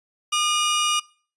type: tone pair together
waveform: sawtooth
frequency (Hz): 1214 / 2887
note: D#6 / F#7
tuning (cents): -43 / -43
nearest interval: octave + minor third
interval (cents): 1500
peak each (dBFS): -19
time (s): 0.32-1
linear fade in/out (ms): 10
effects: noise-tail reverb RT60 0.4 s tail -20 dB re dry + resampled to 24000 Hz